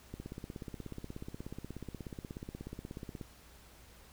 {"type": "click train", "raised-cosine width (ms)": 3, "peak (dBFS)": -29, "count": 52, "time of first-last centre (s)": [0.14, 3.212], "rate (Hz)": 16.6, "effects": ["added 60 Hz sine -60 dBFS peak until 4.12 s", "pink hiss -59 dBFS RMS until 4.12 s"]}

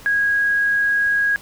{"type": "tone", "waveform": "sine", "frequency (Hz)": 1647, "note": "G#6", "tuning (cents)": -15, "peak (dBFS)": -15, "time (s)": [0.06, 1.36], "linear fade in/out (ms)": 0, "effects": ["pink hiss -43 dBFS RMS until 1.41 s"]}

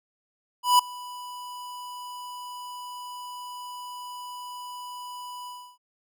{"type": "tone with ADSR envelope", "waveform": "square", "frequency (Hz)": 987.8, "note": "B5", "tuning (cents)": 0, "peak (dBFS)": -14, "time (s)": [0.63, 5.78], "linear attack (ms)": 160, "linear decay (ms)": 6, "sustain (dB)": -23, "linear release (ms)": 310, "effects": []}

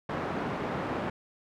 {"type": "band-pass noise", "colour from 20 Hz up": "pink", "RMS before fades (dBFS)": -33, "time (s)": [0.09, 1.1], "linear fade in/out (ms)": 5, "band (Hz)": [150, 1400], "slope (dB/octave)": 12, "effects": []}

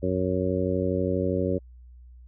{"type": "harmonic tone", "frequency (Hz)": 92.4, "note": "F#2", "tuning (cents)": -2, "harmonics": [1, 2, 3, 4, 5, 6], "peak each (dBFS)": [-30, -30, -30, -30, -30, -30], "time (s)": [0.02, 1.59], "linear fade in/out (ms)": 20, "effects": ["added 61 Hz sine -45 dBFS peak until 2.27 s"]}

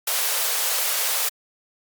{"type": "high-pass noise", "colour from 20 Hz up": "white", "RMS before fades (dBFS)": -23, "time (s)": [0.07, 1.29], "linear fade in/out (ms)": 5, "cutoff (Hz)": 430, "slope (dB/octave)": 96, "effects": ["Opus 48 kbps"]}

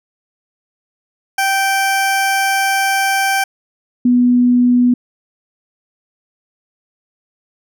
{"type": "tone pair in turn", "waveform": ["20% pulse", "sine"], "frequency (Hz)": [780, 245.7], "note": ["G5", "B3"], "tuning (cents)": [-9, -9], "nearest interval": "octave + minor sixth", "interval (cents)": 2000, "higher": "first", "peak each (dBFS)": -8, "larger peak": "neither", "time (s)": [[1.38, 3.44], [4.05, 4.94]], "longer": "first", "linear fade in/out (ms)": 5, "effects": []}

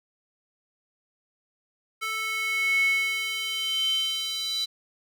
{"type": "tone with high-pass filter sweep", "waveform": "square", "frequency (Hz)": 440, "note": "A4", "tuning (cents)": 0, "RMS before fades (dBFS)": -27, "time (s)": [2.01, 4.66], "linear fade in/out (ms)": 20, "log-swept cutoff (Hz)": [1700, 3900], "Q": 9.4, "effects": []}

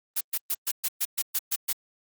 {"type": "noise bursts", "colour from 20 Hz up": "blue", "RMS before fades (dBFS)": -26, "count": 10, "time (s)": [0.16, 1.73], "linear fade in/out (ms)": 10, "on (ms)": 49, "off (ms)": 120, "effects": ["Opus 32 kbps"]}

